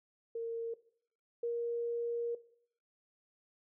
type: tone pair in turn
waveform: sine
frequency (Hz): 460.1 / 470.6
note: A#4 / A#4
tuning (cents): -23 / +16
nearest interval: unison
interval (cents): 39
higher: second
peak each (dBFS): -35 / -32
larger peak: second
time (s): 0.35-0.74 / 1.43-2.35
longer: second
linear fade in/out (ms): 5
effects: noise-tail reverb RT60 0.6 s tail -17 dB re dry